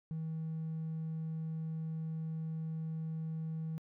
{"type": "tone", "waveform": "triangle", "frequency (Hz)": 160, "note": "D#3", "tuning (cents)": 49, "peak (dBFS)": -33, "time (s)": [0.11, 3.78], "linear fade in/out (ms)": 0, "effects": ["tanh soft clip ceiling -32 dBFS"]}